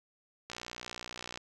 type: click train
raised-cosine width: 0.2 ms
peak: -23 dBFS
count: 54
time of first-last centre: 0.5-1.375 s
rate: 60.6 Hz
effects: none